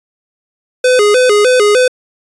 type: tone with vibrato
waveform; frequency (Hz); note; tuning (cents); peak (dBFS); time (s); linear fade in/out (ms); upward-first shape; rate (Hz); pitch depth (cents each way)
square; 457.7; A#4; -32; -7; 0.84-1.88; 5; square; 3.3; 170
effects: resampled to 24000 Hz